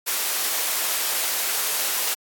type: high-pass noise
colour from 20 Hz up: white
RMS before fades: -24 dBFS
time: 0.06-2.15 s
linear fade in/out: 20 ms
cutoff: 470 Hz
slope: 12 dB/octave
effects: AAC 64 kbps